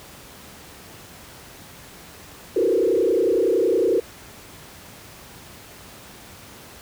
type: tone with frequency modulation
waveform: sine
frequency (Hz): 416.1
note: G#4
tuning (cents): +3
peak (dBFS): -16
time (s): 2.56-4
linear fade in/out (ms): 5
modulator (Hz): 30.8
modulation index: 2.5
effects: pink hiss -43 dBFS RMS until 6.81 s + high-pass 60 Hz 12 dB/octave